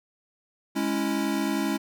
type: chord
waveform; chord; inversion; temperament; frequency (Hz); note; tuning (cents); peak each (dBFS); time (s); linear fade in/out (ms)
square; C# minor; second; equal; 207.7 / 277.2 / 329.6; G#3 / C#4 / E4; 0 / 0 / 0; -30 / -29 / -30; 0.75-1.78; 20
effects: none